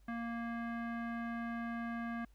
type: tone with low-pass filter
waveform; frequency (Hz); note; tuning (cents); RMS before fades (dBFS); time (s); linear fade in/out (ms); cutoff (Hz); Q
square; 233.1; A#3; 0; -40; 0.08-2.25; 5; 1700; 2.5
effects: added 50 Hz sine -60 dBFS peak until 2.34 s + pink hiss -75 dBFS RMS until 2.34 s